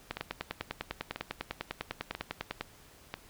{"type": "two click trains", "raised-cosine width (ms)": 0.3, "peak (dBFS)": [-20, -17], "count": [4, 26], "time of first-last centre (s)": [[0.17, 3.14], [0.11, 2.61]], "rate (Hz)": [1.01, 10], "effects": ["pink hiss -57 dBFS RMS until 3.29 s"]}